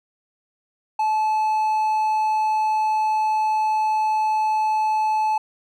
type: tone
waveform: triangle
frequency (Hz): 865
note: A5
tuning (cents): -30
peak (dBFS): -16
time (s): 0.99-5.38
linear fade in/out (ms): 5
effects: none